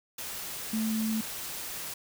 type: tone in noise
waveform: sine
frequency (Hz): 220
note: A3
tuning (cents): 0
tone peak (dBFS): -27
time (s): 0.73-1.21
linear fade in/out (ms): 5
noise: white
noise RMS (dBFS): -38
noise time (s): 0.18-1.94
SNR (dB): +8
effects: none